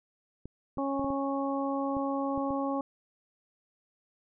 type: clicks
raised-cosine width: 3 ms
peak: -28 dBFS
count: 8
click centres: 0.456 / 0.773 / 0.995 / 1.045 / 1.104 / 1.968 / 2.377 / 2.506 s
type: harmonic tone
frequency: 275.5 Hz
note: C#4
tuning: 11 cents flat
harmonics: 1 / 2 / 3 / 4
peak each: -31 / -34 / -36 / -37 dBFS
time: 0.78-2.81 s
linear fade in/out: 2 ms
effects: none